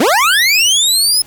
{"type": "linear sweep", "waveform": "25% pulse", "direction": "up", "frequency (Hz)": [196.3, 5210], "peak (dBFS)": -5, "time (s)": [0, 1.22], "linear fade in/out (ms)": 5, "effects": ["pink hiss -42 dBFS RMS until 1.26 s"]}